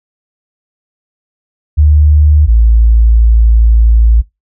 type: tone pair in turn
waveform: sine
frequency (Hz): 75 / 56.19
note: D2 / A1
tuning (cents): +37 / +37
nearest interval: perfect fourth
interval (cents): 500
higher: first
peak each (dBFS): -3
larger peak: neither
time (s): 1.77-2.47 / 2.47-4.22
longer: second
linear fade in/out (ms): 20
effects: noise-tail reverb RT60 0.2 s tail -22 dB re dry